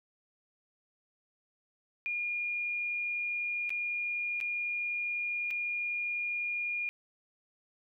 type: tone with dropouts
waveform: sine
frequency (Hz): 2424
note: D#7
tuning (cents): -46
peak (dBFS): -31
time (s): 2.06-6.89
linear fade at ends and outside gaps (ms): 0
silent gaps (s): 3.694-3.704 / 4.403-4.411 / 5.506-5.51
effects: none